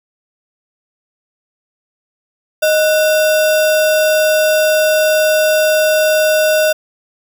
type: tone with sample-and-hold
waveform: sine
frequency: 621 Hz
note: D#5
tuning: 3 cents flat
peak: -9 dBFS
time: 2.62-6.73 s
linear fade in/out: 10 ms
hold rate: 2100 Hz
effects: none